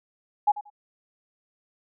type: tone with echo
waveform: sine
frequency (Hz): 830.6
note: G#5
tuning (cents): 0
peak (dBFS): -16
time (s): 0.47-0.52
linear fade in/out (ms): 10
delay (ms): 91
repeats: 2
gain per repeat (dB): -15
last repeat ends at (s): 0.702
effects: none